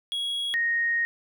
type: tone pair in turn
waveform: triangle / sine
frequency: 3322 / 1864.4 Hz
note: G#7 / A#6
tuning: 0 / 0 cents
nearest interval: minor seventh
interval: 1000 cents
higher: first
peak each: -25 / -22 dBFS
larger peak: second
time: 0.12-0.54 / 0.54-1.05 s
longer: second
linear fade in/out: 0 ms
effects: none